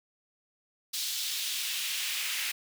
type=noise with high-pass filter sweep; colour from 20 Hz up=pink; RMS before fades=-33 dBFS; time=0.93-2.52 s; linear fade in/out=10 ms; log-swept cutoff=4000 to 2300 Hz; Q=1.7; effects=none